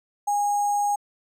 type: tone with sample-and-hold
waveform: sine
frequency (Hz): 818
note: G#5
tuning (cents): -26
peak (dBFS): -20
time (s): 0.27-0.96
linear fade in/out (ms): 10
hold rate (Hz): 7350
effects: low-pass 12000 Hz 12 dB/octave